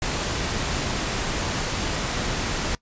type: noise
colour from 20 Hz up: pink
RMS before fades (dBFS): -26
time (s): 0.02-2.75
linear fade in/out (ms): 2
effects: noise-tail reverb RT60 0.1 s tail -21 dB re dry + resampled to 16000 Hz